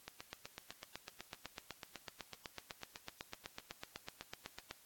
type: click train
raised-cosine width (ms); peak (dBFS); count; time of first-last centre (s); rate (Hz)
0.2; -27; 38; 0.08-4.711; 7.99
effects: white hiss -64 dBFS RMS until 4.85 s + AAC 64 kbps